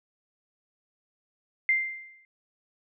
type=tone with exponential decay; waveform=sine; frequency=2092 Hz; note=C7; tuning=1 cent flat; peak=-18 dBFS; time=1.69-2.25 s; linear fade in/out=1 ms; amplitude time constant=120 ms; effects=none